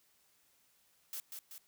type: noise with echo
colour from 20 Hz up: blue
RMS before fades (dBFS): -42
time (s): 1.13-1.2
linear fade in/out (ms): 0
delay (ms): 190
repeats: 2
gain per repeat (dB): -4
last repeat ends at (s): 1.58
effects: white hiss -71 dBFS RMS until 1.67 s